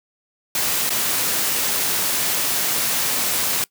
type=noise with dropouts; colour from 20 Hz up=white; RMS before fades=-21 dBFS; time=0.55-3.64 s; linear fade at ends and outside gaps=2 ms; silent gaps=0.894-0.904 s; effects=noise-tail reverb RT60 0.1 s tail -22 dB re dry + high-pass 100 Hz 12 dB/octave